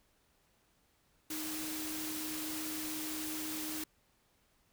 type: tone in noise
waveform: sine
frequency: 311.1 Hz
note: D#4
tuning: in tune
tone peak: -41 dBFS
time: 1.3-3.84 s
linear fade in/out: 5 ms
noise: white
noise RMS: -41 dBFS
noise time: 1.3-3.84 s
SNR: -3 dB
effects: pink hiss -72 dBFS RMS until 4.72 s